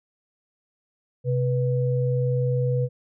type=tone pair together; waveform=sine; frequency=130 / 490.8 Hz; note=C3 / B4; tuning=-11 / -11 cents; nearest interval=octave + major seventh; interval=2300 cents; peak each=-21 / -26 dBFS; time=1.24-2.89 s; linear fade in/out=50 ms; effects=none